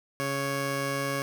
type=tone pair together; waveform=15% pulse; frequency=138.6 / 554.4 Hz; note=C#3 / C#5; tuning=0 / 0 cents; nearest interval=2 octaves; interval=2400 cents; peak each=-25 dBFS; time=0.2-1.22 s; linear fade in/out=0 ms; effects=none